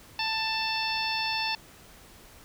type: harmonic tone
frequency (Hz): 886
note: A5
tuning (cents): +12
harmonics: 1 / 2 / 3 / 4 / 5 / 6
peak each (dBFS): -32 / -37 / -32 / -36 / -34 / -36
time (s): 0.19-1.55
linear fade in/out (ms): 2
effects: pink hiss -52 dBFS RMS until 2.44 s